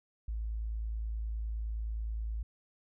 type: tone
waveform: sine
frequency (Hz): 54.8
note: A1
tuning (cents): -6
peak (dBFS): -33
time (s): 0.28-2.43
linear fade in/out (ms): 5
effects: none